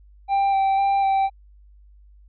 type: tone with vibrato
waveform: triangle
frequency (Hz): 784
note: G5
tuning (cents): 0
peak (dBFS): -15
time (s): 0.28-1.3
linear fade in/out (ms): 50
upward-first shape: square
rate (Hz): 2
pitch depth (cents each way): 13
effects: added 50 Hz sine -47 dBFS peak until 2.28 s + resampled to 11025 Hz